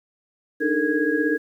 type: tone cluster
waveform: sine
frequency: 294.7 / 311.2 / 425.7 / 460 / 1652 Hz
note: D4 / D#4 / G#4 / A#4 / G#6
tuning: +6 / 0 / +43 / -23 / -10 cents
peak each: -25 / -24 / -29 / -25 / -25 dBFS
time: 0.6-1.38 s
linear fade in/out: 20 ms
effects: 9-bit